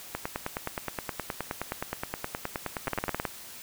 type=two click trains; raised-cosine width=0.5 ms; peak=-13 / -15 dBFS; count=8 / 29; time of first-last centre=2.88-3.252 / 0.15-3.082 s; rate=18.8 / 9.55 Hz; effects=white hiss -45 dBFS RMS until 3.62 s